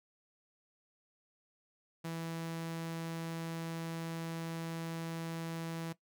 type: tone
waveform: sawtooth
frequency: 164.81 Hz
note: E3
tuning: in tune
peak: -34 dBFS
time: 2.04-5.93 s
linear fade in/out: 10 ms
effects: noise-tail reverb RT60 0.1 s tail -17 dB re dry